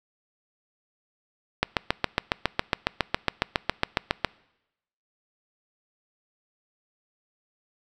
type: click train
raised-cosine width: 0.3 ms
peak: -4 dBFS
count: 20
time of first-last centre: 1.63-4.247 s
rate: 7.26 Hz
effects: noise-tail reverb RT60 0.9 s tail -24 dB re dry